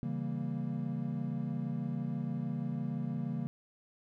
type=chord; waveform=triangle; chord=C# diminished seventh; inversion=none; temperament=equal; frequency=138.59 / 164.81 / 196 / 233.1 Hz; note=C#3 / E3 / G3 / Bb3; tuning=0 / 0 / 0 / 0 cents; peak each=-36 / -37 / -39 / -36 dBFS; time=0.03-3.47 s; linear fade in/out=0 ms; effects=none